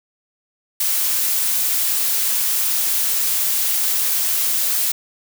blue noise, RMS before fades -19 dBFS, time 0.8-4.92 s, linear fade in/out 5 ms, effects none

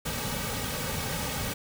pink noise with comb filter, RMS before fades -32 dBFS, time 0.05-1.54 s, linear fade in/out 10 ms, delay 2.9 ms, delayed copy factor -0.75, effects none

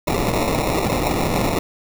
violet noise with sample-and-hold, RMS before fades -20 dBFS, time 0.07-1.59 s, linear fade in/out 5 ms, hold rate 1575 Hz, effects none

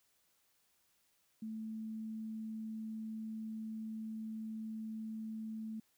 sine tone, 219.9 Hz, A3, 1 cent flat, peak -40 dBFS, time 1.42-5.8 s, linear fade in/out 5 ms, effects white hiss -75 dBFS RMS until 5.97 s

